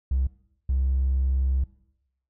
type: tone pair in turn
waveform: triangle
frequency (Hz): 65.5 / 65.92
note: C2 / C2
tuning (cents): +2 / +14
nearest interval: unison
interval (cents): 12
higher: second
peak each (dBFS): -17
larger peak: neither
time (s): 0.11-0.27 / 0.69-1.64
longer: second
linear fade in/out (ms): 5
effects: noise-tail reverb RT60 0.8 s tail -22 dB re dry + tanh soft clip ceiling -17 dBFS